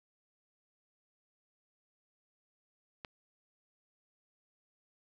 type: click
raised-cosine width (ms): 0.3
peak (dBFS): -26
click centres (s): 3.048
effects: none